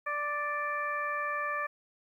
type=harmonic tone; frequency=587.3 Hz; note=D5; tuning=in tune; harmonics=1 / 2 / 3 / 4; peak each=-39 / -33 / -35 / -41 dBFS; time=0.06-1.67 s; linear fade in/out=10 ms; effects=11-bit